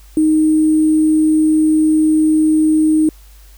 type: tone with sample-and-hold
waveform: sine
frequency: 311.1 Hz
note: D#4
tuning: in tune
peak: -9 dBFS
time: 0.17-3.09 s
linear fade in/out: 2 ms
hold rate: 8820 Hz
effects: added 50 Hz sine -39 dBFS peak until 3.57 s + white hiss -49 dBFS RMS until 3.57 s

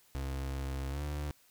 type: tone with pitch glide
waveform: 35% pulse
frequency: 67.5 to 73.61 Hz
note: C#2 to D2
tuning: -45 to +5 cents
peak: -33 dBFS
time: 0.15-1.31 s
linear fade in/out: 0 ms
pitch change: +150 cents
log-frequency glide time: 0.89-1.02 s
effects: white hiss -65 dBFS RMS until 1.5 s

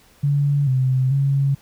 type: tone with pitch steps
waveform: sine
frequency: 142.9 / 130 / 138.4 Hz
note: D3 / C3 / C#3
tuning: -47 / -11 / -2 cents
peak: -15 dBFS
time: 0.23-1.55 s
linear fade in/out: 10 ms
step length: 440 ms
effects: pink hiss -53 dBFS RMS until 1.61 s

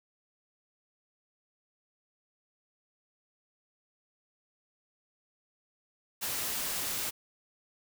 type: noise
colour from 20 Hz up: white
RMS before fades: -34 dBFS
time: 6.21-7.11 s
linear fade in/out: 20 ms
effects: none

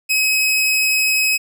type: tone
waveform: sawtooth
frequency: 2548 Hz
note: D#7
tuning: 41 cents sharp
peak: -11 dBFS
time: 0.09-1.38 s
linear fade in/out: 20 ms
effects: none

